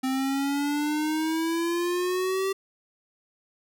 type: exponential sweep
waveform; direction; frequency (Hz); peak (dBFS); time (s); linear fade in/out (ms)
square; up; 259.9 to 389.9; -25; 0.03-2.53; 10
effects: none